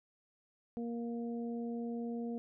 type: harmonic tone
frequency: 234.6 Hz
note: A#3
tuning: 11 cents sharp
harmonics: 1 / 2 / 3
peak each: -37 / -43 / -51 dBFS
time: 0.77-2.38 s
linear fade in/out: 0 ms
effects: none